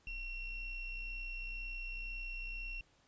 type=ring-modulated tone; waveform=triangle; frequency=1349 Hz; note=E6; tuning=40 cents sharp; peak=-35 dBFS; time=0.07-2.81 s; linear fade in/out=2 ms; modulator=1380 Hz; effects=pink hiss -70 dBFS RMS until 3.07 s + resampled to 16000 Hz